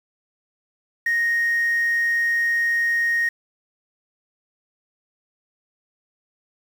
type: tone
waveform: sine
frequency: 1864.7 Hz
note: A#6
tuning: in tune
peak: -16 dBFS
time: 1.06-3.29 s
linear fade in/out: 5 ms
effects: tanh soft clip ceiling -16 dBFS + 7-bit